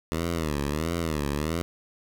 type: tone with vibrato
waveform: 10% pulse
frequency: 77.8 Hz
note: D#2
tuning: in tune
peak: -18 dBFS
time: 0.12-1.62 s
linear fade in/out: 0 ms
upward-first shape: sine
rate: 1.5 Hz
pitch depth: 160 cents each way
effects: none